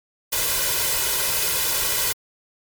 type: noise with comb filter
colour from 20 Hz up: white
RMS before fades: -22 dBFS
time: 0.32-2.13 s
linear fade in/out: 10 ms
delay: 2 ms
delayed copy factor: +0.75
effects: MP3 96 kbps